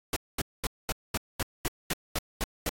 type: noise bursts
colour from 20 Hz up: pink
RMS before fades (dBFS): -29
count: 11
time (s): 0.13-2.693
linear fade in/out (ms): 2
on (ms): 33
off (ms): 220
effects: AAC 64 kbps